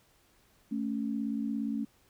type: tone pair together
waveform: sine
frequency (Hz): 220 / 277.2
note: A3 / C#4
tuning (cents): 0 / 0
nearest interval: major third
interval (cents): 400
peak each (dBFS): -32 / -34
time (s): 0.71-1.85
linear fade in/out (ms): 10
effects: pink hiss -66 dBFS RMS until 2.09 s